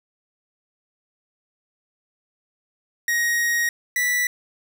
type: tone pair in turn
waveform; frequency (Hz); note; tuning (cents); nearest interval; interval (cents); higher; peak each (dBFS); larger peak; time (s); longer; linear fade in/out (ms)
45% pulse; 1882 / 1963.9; A#6 / B6; +16 / -10; minor second; 74; second; -19; neither; 3.08-3.69 / 3.96-4.27; first; 2
effects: none

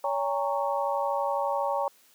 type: tone cluster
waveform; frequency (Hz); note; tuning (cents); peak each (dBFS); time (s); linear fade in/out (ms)
sine; 565 / 807 / 919 / 1109; C#5 / G#5 / A#5 / C#6; +33 / -50 / -25 / 0; -29 / -31 / -30 / -34; 0.04-1.88; 2
effects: white hiss -60 dBFS RMS until 2.14 s + high-pass 200 Hz 12 dB/octave

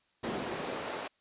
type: noise with high-pass filter sweep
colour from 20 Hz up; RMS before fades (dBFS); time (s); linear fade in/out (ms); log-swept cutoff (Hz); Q
brown; -37; 0.23-1.08; 10; 260 to 620; 0.93
effects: white hiss -72 dBFS RMS until 1.2 s + resampled to 8000 Hz

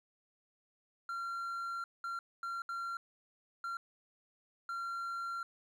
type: tone bursts at uneven times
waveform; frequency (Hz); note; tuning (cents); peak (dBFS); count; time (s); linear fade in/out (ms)
triangle; 1374; F6; -29; -35; 6; 1.09-1.84 / 2.04-2.19 / 2.43-2.62 / 2.69-2.97 / 3.64-3.77 / 4.69-5.43; 2
effects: none

